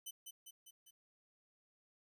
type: tone with echo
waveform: 10% pulse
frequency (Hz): 3027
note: F#7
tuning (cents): +39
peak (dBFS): -36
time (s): 0.06-0.11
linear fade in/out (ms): 10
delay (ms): 200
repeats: 4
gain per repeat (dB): -4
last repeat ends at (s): 0.91
effects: 13-bit